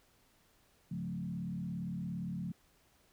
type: tone with frequency modulation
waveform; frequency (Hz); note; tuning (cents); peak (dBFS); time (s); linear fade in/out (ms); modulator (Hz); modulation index
sine; 176.4; F3; +18; -36; 0.91-2.52; 5; 37.4; 1.1
effects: pink hiss -69 dBFS RMS until 3.12 s